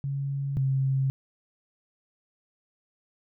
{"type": "tone pair in turn", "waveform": "sine", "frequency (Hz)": [138.8, 134.3], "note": ["C#3", "C3"], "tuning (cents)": [3, 46], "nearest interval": "minor second", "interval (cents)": 57, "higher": "first", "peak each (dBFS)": [-27, -22], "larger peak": "second", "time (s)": [[0.04, 0.57], [0.57, 1.1]], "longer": "neither", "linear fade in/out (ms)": 0, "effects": []}